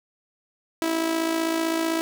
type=tone with amplitude modulation; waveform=sawtooth; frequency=326.7 Hz; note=E4; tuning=15 cents flat; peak=-16 dBFS; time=0.82-2.01 s; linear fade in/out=0 ms; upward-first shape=sine; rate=55.7 Hz; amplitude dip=55%; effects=none